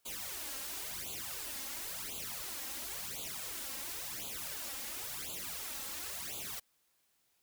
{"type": "noise with flanger", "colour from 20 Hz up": "white", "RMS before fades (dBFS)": -42, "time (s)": [0.05, 6.6], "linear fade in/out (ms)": 10, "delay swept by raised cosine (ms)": [0.27, 3.77], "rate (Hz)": 0.95, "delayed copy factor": 1, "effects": ["white hiss -75 dBFS RMS until 7.42 s"]}